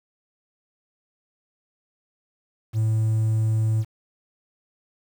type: tone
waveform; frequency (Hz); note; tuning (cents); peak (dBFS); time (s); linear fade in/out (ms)
triangle; 110; A2; 0; -16; 2.73-3.85; 50
effects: tanh soft clip ceiling -12 dBFS + 8-bit